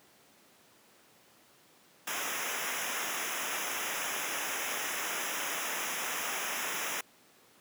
pink noise with comb filter, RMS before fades -35 dBFS, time 2.07-7.01 s, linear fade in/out 5 ms, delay 0.23 ms, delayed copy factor -0.95, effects pink hiss -61 dBFS RMS until 7.6 s + high-pass 200 Hz 12 dB/octave

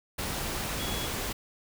sine tone in noise, 3357 Hz, G#7, 18 cents sharp, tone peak -38 dBFS, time 0.79-1.07 s, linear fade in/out 10 ms, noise pink, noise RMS -33 dBFS, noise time 0.18-1.33 s, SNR -8 dB, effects none

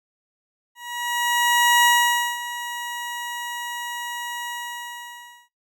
20% pulse tone with ADSR envelope, 960 Hz, B5, 49 cents flat, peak -8 dBFS, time 0.75-5.49 s, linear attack 1100 ms, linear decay 520 ms, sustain -15 dB, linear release 1000 ms, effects noise-tail reverb RT60 0.2 s tail -22 dB re dry + Opus 48 kbps

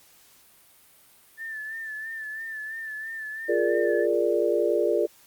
sine tone with vibrato, 1766 Hz, A6, 6 cents sharp, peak -32 dBFS, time 1.37-4.07 s, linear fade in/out 50 ms, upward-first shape sine, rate 3 Hz, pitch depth 45 cents each way
sine chord, Bb dominant seventh, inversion second, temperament equal, 349.2 / 415.3 / 466.2 / 587.3 Hz, F4 / Ab4 / Bb4 / D5, 0 / 0 / 0 / 0 cents, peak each -26 dBFS, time 3.48-5.07 s, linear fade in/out 20 ms
effects white hiss -56 dBFS RMS until 5.26 s + Opus 48 kbps

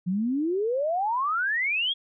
sine exponential sweep, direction up, 172.7 to 3383 Hz, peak -23 dBFS, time 0.06-1.94 s, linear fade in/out 20 ms, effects none

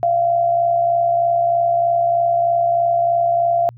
sine tone with amplitude modulation, 687 Hz, F5, 29 cents flat, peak -11 dBFS, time 0.03-3.69 s, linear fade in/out 0 ms, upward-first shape sine, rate 63.2 Hz, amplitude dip 50%, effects added 119 Hz sine -38 dBFS peak until 3.77 s

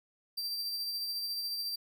45% pulse tone with tremolo, 4699 Hz, D8, in tune, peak -32 dBFS, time 0.37-1.76 s, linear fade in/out 10 ms, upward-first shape sine, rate 14 Hz, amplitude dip 30%, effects none

